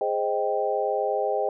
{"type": "chord", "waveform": "sine", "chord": "Ab major seventh", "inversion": "none", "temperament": "equal", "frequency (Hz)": [415.3, 523.3, 622.3, 784], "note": ["Ab4", "C5", "Eb5", "G5"], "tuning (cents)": [0, 0, 0, 0], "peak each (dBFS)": -28, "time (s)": [0.01, 1.49], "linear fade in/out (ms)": 2, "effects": []}